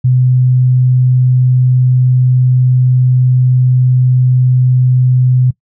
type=tone; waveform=sine; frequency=126.9 Hz; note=B2; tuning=47 cents sharp; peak=-6 dBFS; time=0.04-5.51 s; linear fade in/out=10 ms; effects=noise-tail reverb RT60 0.1 s tail -20 dB re dry